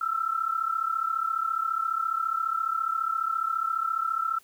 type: tone pair together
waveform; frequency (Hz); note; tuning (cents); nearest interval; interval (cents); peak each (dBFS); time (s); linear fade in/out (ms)
sine; 1312.4 / 1347; E6 / E6; -8 / +37; unison; 45; -28; 0.01-4.39; 5
effects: white hiss -59 dBFS RMS until 4.43 s